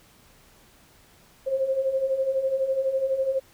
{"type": "beating tone pair", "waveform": "sine", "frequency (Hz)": [523.3, 535.3], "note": ["C5", "C5"], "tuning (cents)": [0, 39], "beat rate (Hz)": 12, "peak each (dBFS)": [-29, -23], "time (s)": [1.46, 3.4], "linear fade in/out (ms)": 20, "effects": ["pink hiss -56 dBFS RMS until 3.53 s"]}